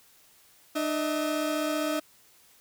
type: tone pair together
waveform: 30% pulse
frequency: 301.9 / 639.2 Hz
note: D4 / D#5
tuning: +48 / +47 cents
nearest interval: octave + minor second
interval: 1299 cents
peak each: -26 / -28 dBFS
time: 0.75-2 s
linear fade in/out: 10 ms
effects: white hiss -59 dBFS RMS until 2.6 s